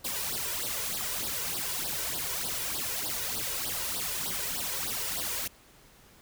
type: noise with flanger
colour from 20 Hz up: white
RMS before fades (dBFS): -33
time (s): 0.04-5.48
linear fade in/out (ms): 10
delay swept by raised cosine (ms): 0.21 to 2.11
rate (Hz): 3.3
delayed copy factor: +0.85
effects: pink hiss -57 dBFS RMS until 6.21 s